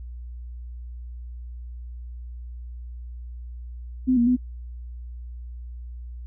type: tone with pitch steps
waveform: sine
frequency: 256.2 / 237.5 / 250.2 Hz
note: C4 / A#3 / B3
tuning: -36 / +33 / +23 cents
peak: -16 dBFS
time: 4.07-4.367 s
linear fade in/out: 20 ms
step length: 99 ms
effects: noise-tail reverb RT60 0.1 s tail -25 dB re dry + added 60 Hz sine -34 dBFS peak until 6.26 s